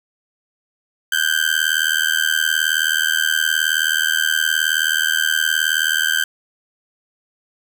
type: tone with amplitude modulation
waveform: 30% pulse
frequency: 1557 Hz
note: G6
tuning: 12 cents flat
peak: -9 dBFS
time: 1.12-6.24 s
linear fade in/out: 5 ms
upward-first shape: sine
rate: 79 Hz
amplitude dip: 100%
effects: none